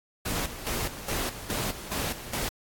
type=noise with tremolo; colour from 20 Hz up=pink; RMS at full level=-30 dBFS; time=0.25-2.49 s; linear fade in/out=10 ms; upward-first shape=square; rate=2.4 Hz; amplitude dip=70%; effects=AAC 64 kbps